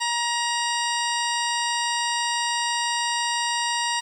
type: harmonic tone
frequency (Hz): 946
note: A#5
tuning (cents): +25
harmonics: 1 / 2 / 3 / 4 / 5 / 6 / 8 / 9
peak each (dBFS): -26 / -29 / -31 / -32 / -33 / -34 / -35 / -36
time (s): 0-4.01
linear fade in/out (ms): 20
effects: 9-bit